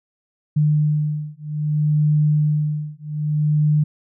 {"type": "beating tone pair", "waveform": "sine", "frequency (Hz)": [150.4, 151.02], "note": ["D3", "D3"], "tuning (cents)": [42, 49], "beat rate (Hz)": 0.62, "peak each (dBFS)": -19, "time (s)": [0.56, 3.84], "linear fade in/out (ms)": 10, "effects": []}